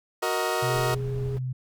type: chord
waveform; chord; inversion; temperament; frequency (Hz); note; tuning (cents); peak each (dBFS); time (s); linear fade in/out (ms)
20% pulse; D# minor; first; equal with one note detuned; 370 / 466.2 / 626.9; F#4 / A#4 / D#5; 0 / 0 / +13; -24; 0.22-0.95; 10
type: tone with pitch glide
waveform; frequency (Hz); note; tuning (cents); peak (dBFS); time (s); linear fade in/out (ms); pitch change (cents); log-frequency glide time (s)
sine; 126.9 to 128.08; B2 to C3; +47 to -37; -27; 0.62-1.53; 10; +16; 1.28-1.34
type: tone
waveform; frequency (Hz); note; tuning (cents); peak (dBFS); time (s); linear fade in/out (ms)
sine; 411.6; G#4; -16; -33; 0.69-1.37; 0
type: noise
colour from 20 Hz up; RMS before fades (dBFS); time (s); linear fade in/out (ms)
brown; -39; 0.73-1.39; 10
effects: none